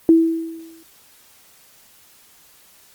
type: tone with exponential decay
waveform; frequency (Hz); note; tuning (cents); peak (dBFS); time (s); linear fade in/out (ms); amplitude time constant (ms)
sine; 327.7; E4; -10; -6; 0.09-0.83; 1; 160
effects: white hiss -51 dBFS RMS until 2.94 s + Opus 32 kbps